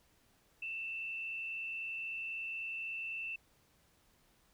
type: tone with frequency modulation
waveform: sine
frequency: 2670 Hz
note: E7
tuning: 22 cents sharp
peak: -38 dBFS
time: 0.62-3.36 s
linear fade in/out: 5 ms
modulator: 76.2 Hz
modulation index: 0.71
effects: pink hiss -70 dBFS RMS until 4.53 s